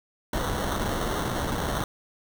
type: noise with sample-and-hold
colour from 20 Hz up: pink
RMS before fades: -28 dBFS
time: 0.33-1.84 s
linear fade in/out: 2 ms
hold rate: 2450 Hz
effects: none